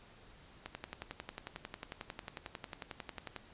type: click train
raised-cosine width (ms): 0.3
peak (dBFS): -25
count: 31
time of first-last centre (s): 0.66-3.363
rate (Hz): 11.1
effects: pink hiss -59 dBFS RMS until 3.53 s + resampled to 8000 Hz